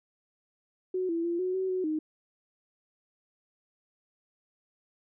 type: tone with pitch steps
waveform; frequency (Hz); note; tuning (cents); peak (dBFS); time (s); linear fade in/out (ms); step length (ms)
sine; 369.7 / 333.9 / 342.4 / 368 / 377.3 / 370.3 / 310.2; F#4 / E4 / F4 / F#4 / F#4 / F#4 / D#4; -1 / +22 / -34 / -9 / +34 / +1 / -5; -27; 0.94-1.99; 5; 150
effects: none